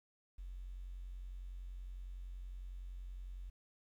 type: tone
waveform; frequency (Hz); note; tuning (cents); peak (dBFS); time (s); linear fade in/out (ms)
triangle; 45.39; F#1; -32; -40; 0.38-3.5; 10
effects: tanh soft clip ceiling -42 dBFS + 12-bit